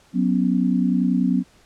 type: chord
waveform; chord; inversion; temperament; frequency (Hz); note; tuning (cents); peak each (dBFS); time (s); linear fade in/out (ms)
sine; F# suspended fourth; none; equal; 185 / 246.9 / 277.2; F#3 / B3 / C#4; 0 / 0 / 0; -20 / -20 / -24; 0.13-1.44; 50
effects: pink hiss -55 dBFS RMS until 1.65 s + low-pass 9000 Hz 12 dB/octave